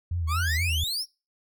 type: tone with vibrato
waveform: sine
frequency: 83.1 Hz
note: E2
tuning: 15 cents sharp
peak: -25 dBFS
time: 0.11-0.84 s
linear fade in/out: 5 ms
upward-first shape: sine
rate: 4.2 Hz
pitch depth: 93 cents each way
type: exponential sweep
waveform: 40% pulse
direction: up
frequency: 1075 to 5690 Hz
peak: -26 dBFS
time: 0.27-1.06 s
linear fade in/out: 50 ms
type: tone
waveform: square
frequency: 5000 Hz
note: D#8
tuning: 8 cents sharp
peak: -35 dBFS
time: 0.47-0.57 s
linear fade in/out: 0 ms
effects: noise-tail reverb RT60 0.3 s tail -25 dB re dry